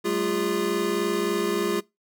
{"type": "tone cluster", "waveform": "square", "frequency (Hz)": [192.7, 216.2, 348.5, 407.8], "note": ["G3", "A3", "F4", "G#4"], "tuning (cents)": [-29, -30, -4, -32], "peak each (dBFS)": [-34, -33, -27, -28], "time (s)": [0.04, 1.81], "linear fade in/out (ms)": 20, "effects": ["noise-tail reverb RT60 0.2 s tail -22 dB re dry"]}